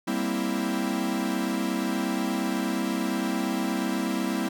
45% pulse chord, C dominant seventh, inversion second, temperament equal, 196 / 233.1 / 261.6 / 329.6 Hz, G3 / Bb3 / C4 / E4, 0 / 0 / 0 / 0 cents, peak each -31 dBFS, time 0.07-4.49 s, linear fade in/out 10 ms, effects none

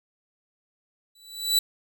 sawtooth tone with exponential growth, 3953 Hz, B7, 1 cent sharp, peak -13 dBFS, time 1.15-1.59 s, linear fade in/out 5 ms, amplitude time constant 94 ms, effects none

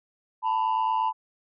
sine tone pair together, 886 / 994.5 Hz, A5 / B5, +12 / +12 cents, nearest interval major second, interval 200 cents, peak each -23 dBFS, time 0.42-1.13 s, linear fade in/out 50 ms, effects tanh soft clip ceiling -19 dBFS

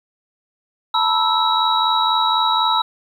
sine tone cluster, 888 / 972 / 1313 / 3874 Hz, A5 / B5 / E6 / B7, +16 / -28 / -7 / -34 cents, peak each -20 dBFS, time 0.94-2.82 s, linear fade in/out 5 ms, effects 8-bit

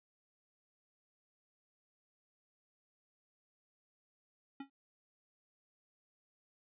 square tone with exponential decay, 274.9 Hz, C#4, 14 cents flat, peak -40 dBFS, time 4.6-4.7 s, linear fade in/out 5 ms, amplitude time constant 21 ms, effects resampled to 8000 Hz

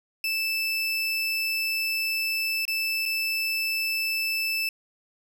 30% pulse tone with dropouts, 2637 Hz, E7, in tune, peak -22 dBFS, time 0.24-4.69 s, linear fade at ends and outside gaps 2 ms, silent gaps 2.653-2.679 / 3.055-3.059 s, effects none

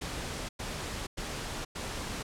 pink noise bursts, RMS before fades -37 dBFS, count 4, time 0.01-2.23 s, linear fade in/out 10 ms, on 480 ms, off 100 ms, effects low-pass 9000 Hz 12 dB/octave

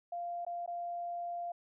sine tone with dropouts, 695 Hz, F5, 9 cents flat, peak -36 dBFS, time 0.12-1.52 s, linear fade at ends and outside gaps 5 ms, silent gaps 0.45-0.465 / 0.662-0.676 s, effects none

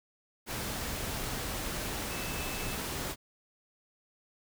sine tone in noise, 2618 Hz, E7, 13 cents flat, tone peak -44 dBFS, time 2.08-2.77 s, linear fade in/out 50 ms, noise pink, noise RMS -36 dBFS, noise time 0.46-3.16 s, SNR -11 dB, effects none

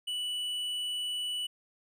sine tone with tanh clipping, 2960 Hz, F#7, in tune, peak -33 dBFS, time 0.07-1.47 s, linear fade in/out 10 ms, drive 8 dB, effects none

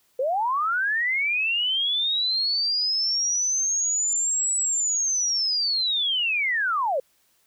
sine linear two-way sweep, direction up then down, 490 to 7902 to 490 Hz, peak -21 dBFS, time 0.19-7 s, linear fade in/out 5 ms, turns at 4.56 s, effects white hiss -65 dBFS RMS until 7.46 s

